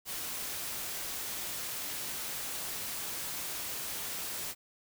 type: noise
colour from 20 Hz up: white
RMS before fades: -38 dBFS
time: 0.05-4.55 s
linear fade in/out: 50 ms
effects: none

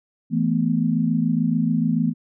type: chord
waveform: sine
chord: E suspended fourth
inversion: none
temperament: equal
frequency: 164.81 / 220 / 246.9 Hz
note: E3 / A3 / B3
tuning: 0 / 0 / 0 cents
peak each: -22 dBFS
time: 0.3-2.14 s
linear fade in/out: 50 ms
effects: none

